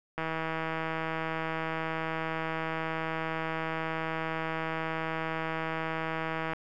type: click train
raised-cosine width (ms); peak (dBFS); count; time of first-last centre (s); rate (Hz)
0.5; -18; 1024; 0.18-6.534; 161
effects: none